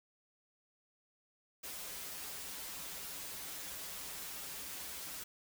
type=noise with comb filter; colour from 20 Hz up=white; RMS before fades=-45 dBFS; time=1.63-5.24 s; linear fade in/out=10 ms; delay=8.5 ms; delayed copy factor=-0.9; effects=none